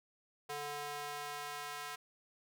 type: tone with high-pass filter sweep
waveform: square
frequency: 146.1 Hz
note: D3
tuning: 9 cents flat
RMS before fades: -43 dBFS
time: 0.49-1.96 s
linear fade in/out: 10 ms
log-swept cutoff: 580 to 1100 Hz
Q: 1.1
effects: none